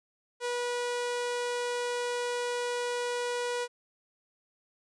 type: tone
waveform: sawtooth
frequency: 486.2 Hz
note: B4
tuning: 27 cents flat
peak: -26 dBFS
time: 0.4-3.68 s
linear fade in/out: 50 ms
effects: resampled to 22050 Hz